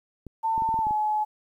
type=clicks; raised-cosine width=3 ms; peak=-26 dBFS; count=8; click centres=0.267 / 0.579 / 0.621 / 0.69 / 0.742 / 0.79 / 0.869 / 0.909 s
type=tone with pitch glide; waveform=sine; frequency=895 to 851.6 Hz; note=A5 to G#5; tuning=+29 to +43 cents; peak=-22 dBFS; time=0.43-1.25 s; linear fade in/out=20 ms; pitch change=-86 cents; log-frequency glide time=0.81-0.87 s
effects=10-bit